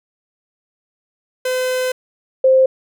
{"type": "tone pair in turn", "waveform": ["45% pulse", "sine"], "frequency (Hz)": [510, 524], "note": ["C5", "C5"], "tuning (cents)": [-44, 2], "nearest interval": "unison", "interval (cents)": 46, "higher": "second", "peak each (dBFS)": [-17, -8], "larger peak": "second", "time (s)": [[1.45, 1.92], [2.44, 2.66]], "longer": "first", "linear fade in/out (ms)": 5, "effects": []}